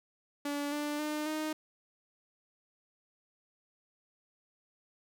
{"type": "tone with pitch steps", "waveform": "sawtooth", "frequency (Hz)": [287.9, 295, 302.2, 309.6], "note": ["D4", "D4", "D4", "D#4"], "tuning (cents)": [-34, 8, 50, -9], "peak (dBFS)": -29, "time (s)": [0.45, 1.53], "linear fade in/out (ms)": 5, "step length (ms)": 270, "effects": []}